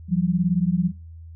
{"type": "beating tone pair", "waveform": "sine", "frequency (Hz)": [170, 188], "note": ["F3", "F#3"], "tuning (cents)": [-46, 28], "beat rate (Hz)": 18, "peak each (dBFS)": -21, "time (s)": [0.08, 0.92], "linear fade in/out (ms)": 50, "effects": ["noise-tail reverb RT60 0.3 s tail -21 dB re dry", "added 82 Hz sine -38 dBFS peak until 1.35 s"]}